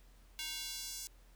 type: tone with high-pass filter sweep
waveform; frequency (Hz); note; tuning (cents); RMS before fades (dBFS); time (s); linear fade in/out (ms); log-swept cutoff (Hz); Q
square; 311.1; D#4; 0; -43; 0.39-1.07; 0; 2900 to 6200; 1.4
effects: added 43 Hz sine -58 dBFS peak until 1.35 s + pink hiss -68 dBFS RMS until 1.35 s